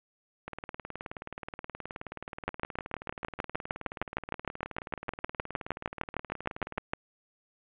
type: two click trains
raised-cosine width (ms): 0.5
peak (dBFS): -23 / -14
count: 120 / 30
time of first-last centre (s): 0.48-6.776 / 2.48-6.935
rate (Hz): 18.9 / 6.51
effects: resampled to 8000 Hz + 8-bit